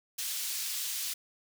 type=high-pass noise; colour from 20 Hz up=pink; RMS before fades=-35 dBFS; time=0.18-1.14 s; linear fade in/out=10 ms; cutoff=3900 Hz; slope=12 dB/octave; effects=none